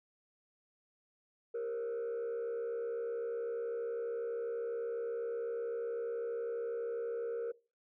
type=tone with frequency modulation; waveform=sine; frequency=466.2 Hz; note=A#4; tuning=in tune; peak=-32 dBFS; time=1.54-7.52 s; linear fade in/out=10 ms; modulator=68 Hz; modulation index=0.5; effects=noise-tail reverb RT60 0.3 s tail -21 dB re dry + tanh soft clip ceiling -34 dBFS